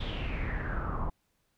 brown noise with low-pass filter sweep, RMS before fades -33 dBFS, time 0-1.1 s, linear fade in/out 10 ms, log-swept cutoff 3600 to 970 Hz, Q 6.4, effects pink hiss -75 dBFS RMS until 1.57 s

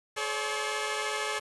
10% pulse tone cluster, 427.2 / 531 / 574 / 1075 Hz, G#4 / C5 / D5 / C6, +49 / +25 / -40 / +47 cents, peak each -24 / -31 / -27 / -32 dBFS, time 0.16-1.4 s, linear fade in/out 20 ms, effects resampled to 24000 Hz + 8-bit

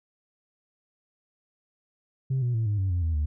sine tone with pitch steps, 132.2 / 121.93 / 112.46 / 103.72 / 95.66 / 88.23 / 81.38 / 75.06 Hz, C3 / B2 / A2 / G#2 / G2 / F2 / E2 / D2, +18 / -22 / +38 / -2 / -42 / +18 / -22 / +38 cents, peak -21 dBFS, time 2.3-3.26 s, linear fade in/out 10 ms, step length 120 ms, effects tanh soft clip ceiling -21 dBFS

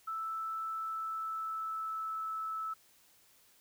sine tone with pitch glide, 1318.5 to 1307.9 Hz, E6 to E6, 0 to -14 cents, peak -35 dBFS, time 0.07-2.74 s, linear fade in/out 10 ms, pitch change -14 cents, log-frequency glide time 0.65-2.3 s, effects white hiss -65 dBFS RMS until 3.6 s

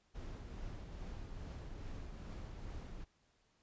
brown noise with tremolo, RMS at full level -45 dBFS, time 0.14-3.05 s, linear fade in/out 20 ms, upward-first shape triangle, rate 2.4 Hz, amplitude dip 35%, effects pink hiss -75 dBFS RMS until 3.62 s + resampled to 16000 Hz

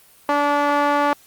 sawtooth tone with band-pass filter, 289.3 Hz, D4, 26 cents flat, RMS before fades -18 dBFS, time 0.29-1.13 s, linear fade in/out 0 ms, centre 1000 Hz, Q 1.6, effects white hiss -51 dBFS RMS until 1.26 s + Opus 32 kbps

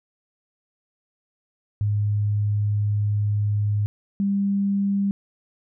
sine tone pair in turn, 103.83 / 198.91 Hz, G#2 / G3, 0 / +26 cents, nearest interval major seventh, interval 1126 cents, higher second, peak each -19 / -19 dBFS, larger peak neither, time 1.81-3.86 / 4.2-5.11 s, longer first, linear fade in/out 0 ms, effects none

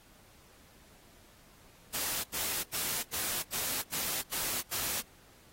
white noise bursts, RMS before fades -34 dBFS, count 8, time 1.93-5.019 s, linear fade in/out 20 ms, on 310 ms, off 87 ms, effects pink hiss -60 dBFS RMS until 5.52 s + AAC 48 kbps

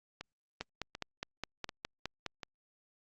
two click trains, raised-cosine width 0.2 ms, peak -19 / -24 dBFS, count 9 / 4, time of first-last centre 0.61-2.263 / 0.21-2.432 s, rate 4.84 / 1.35 Hz, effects low-pass 6000 Hz 12 dB/octave + Opus 48 kbps

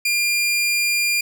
sawtooth tone, 2400 Hz, D7, 37 cents sharp, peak -14 dBFS, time 0.05-1.21 s, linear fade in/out 5 ms, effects none

